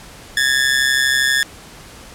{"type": "ring-modulated tone", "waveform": "sawtooth", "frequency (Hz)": 1734, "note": "A6", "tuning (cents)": -26, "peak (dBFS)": -7, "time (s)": [0.37, 1.43], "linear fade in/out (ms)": 0, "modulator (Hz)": 66.2, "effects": ["pink hiss -39 dBFS RMS until 2.14 s", "low-pass 11000 Hz 12 dB/octave"]}